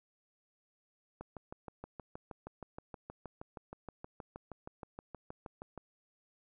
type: click train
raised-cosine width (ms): 1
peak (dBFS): -30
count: 30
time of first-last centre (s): 1.21-5.777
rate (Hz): 6.35
effects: none